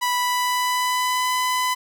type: tone with pitch glide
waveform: sawtooth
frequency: 986 to 1005.6 Hz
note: B5 to B5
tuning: -3 to +31 cents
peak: -16 dBFS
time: 0.01-1.75 s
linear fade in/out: 20 ms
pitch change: +34 cents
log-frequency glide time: 0.14-1.32 s
effects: none